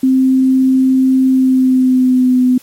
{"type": "tone with pitch glide", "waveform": "sine", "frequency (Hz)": [261.6, 252.4], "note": ["C4", "B3"], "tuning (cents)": [0, 38], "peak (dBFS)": -7, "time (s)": [0.03, 2.58], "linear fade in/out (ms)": 5, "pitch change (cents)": -62, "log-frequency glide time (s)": [1.28, 2.42], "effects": ["white hiss -43 dBFS RMS until 2.62 s", "MP3 64 kbps"]}